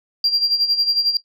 sine tone with tremolo, 4750 Hz, D8, 19 cents sharp, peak -12 dBFS, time 0.24-1.17 s, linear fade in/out 2 ms, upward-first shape sine, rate 11 Hz, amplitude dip 70%, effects noise-tail reverb RT60 0.1 s tail -17 dB re dry + tanh soft clip ceiling -9 dBFS

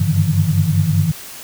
sine tone cluster, 96 / 101.1 / 146.2 / 156.1 / 166.3 Hz, G2 / G#2 / D3 / D#3 / E3, -36 / -46 / -7 / +6 / +16 cents, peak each -19 dBFS, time 0-1.12 s, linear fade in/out 10 ms, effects white hiss -34 dBFS RMS until 1.43 s

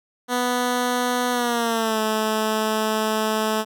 10% pulse tone with pitch glide, 246.9 to 217.4 Hz, B3 to A3, 0 to -21 cents, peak -12 dBFS, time 0.28-3.65 s, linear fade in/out 50 ms, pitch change -221 cents, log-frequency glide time 1.31-2 s, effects none

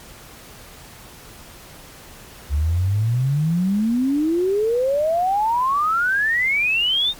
sine exponential sweep, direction up, 68.9 to 3729 Hz, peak -16 dBFS, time 2.49-7.14 s, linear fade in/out 50 ms, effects pink hiss -42 dBFS RMS until 7.19 s + MP3 96 kbps

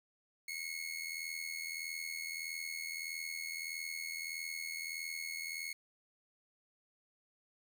sawtooth tone with amplitude modulation, 2179 Hz, C#7, 30 cents flat, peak -33 dBFS, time 0.48-5.73 s, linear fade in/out 5 ms, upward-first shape sine, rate 81.6 Hz, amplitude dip 70%, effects 11-bit

